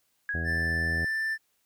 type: tone with exponential decay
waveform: sine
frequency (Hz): 1658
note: G#6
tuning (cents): -3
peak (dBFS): -27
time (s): 0.29-1.21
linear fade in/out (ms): 1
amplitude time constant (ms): 200
type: harmonic tone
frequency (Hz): 82.41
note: E2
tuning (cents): 0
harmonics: 1 / 2 / 3 / 4 / 5 / 6 / 7 / 8 / 9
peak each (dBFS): -31 / -37 / -41 / -43 / -45 / -47 / -48 / -49 / -50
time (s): 0.34-1.05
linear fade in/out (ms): 5
type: tone with pitch glide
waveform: triangle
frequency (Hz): 1760 to 1773.3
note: A6 to A6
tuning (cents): 0 to +13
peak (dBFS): -25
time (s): 0.44-1.38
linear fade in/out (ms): 50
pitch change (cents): +13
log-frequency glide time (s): 0.73-1.21
effects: white hiss -72 dBFS RMS until 1.65 s